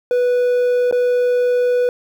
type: tone with dropouts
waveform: triangle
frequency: 492.6 Hz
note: B4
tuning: 5 cents flat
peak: -11 dBFS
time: 0.11-1.89 s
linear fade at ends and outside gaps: 1 ms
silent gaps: 0.912-0.925 s
effects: 8-bit